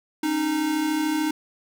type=tone pair together; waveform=square; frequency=275 / 308.5 Hz; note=C#4 / D#4; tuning=-14 / -15 cents; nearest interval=major second; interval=199 cents; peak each=-31 / -23 dBFS; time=0.23-1.31 s; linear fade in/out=5 ms; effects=none